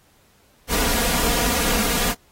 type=noise with comb filter; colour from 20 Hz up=pink; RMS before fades=-21 dBFS; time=0.68-2.15 s; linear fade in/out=50 ms; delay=4.2 ms; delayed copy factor=+0.8; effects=pink hiss -58 dBFS RMS until 2.31 s + AAC 48 kbps